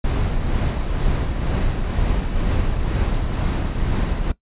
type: noise with tremolo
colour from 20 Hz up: brown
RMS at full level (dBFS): -18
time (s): 0.04-4.32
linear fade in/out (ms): 5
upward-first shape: triangle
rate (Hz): 2.1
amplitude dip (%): 45
effects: noise-tail reverb RT60 0.1 s tail -18 dB re dry + resampled to 8000 Hz